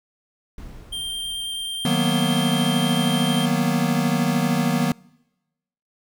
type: noise with exponential decay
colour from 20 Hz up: brown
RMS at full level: -36 dBFS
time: 0.58-3.07 s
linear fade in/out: 2 ms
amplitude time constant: 540 ms
type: tone with vibrato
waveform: square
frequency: 3171 Hz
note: G7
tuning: 19 cents sharp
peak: -27 dBFS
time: 0.92-3.46 s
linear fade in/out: 10 ms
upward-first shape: triangle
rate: 9.3 Hz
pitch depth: 8 cents each way
type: chord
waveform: square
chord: B major seventh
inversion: first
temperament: equal with one note detuned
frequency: 155.56 / 185 / 233.1 / 246.2 Hz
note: D#3 / F#3 / A#3 / B3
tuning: 0 / 0 / 0 / -5 cents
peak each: -25 dBFS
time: 1.85-4.92 s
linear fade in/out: 2 ms
effects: noise-tail reverb RT60 1.0 s tail -26 dB re dry